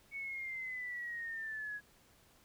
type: linear sweep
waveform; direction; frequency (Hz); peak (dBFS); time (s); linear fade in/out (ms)
sine; down; 2230 to 1661.2; -39; 0.11-1.81; 50
effects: pink hiss -66 dBFS RMS until 2.44 s